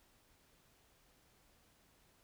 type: silence
effects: pink hiss -70 dBFS RMS until 2.23 s